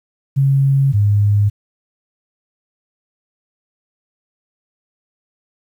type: tone pair in turn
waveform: sine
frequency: 137.1 / 102.71 Hz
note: C#3 / G#2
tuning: -19 / -19 cents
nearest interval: perfect fourth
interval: 500 cents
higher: first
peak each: -10 dBFS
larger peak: neither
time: 0.36-0.93 / 0.93-1.5 s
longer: neither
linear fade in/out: 20 ms
effects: 8-bit